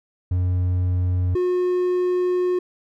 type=tone pair in turn; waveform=triangle; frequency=90.3 / 361.2 Hz; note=F#2 / F#4; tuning=-42 / -42 cents; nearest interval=2 octaves; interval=2400 cents; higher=second; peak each=-16 dBFS; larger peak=neither; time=0.31-1.35 / 1.35-2.59 s; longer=second; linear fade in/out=5 ms; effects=none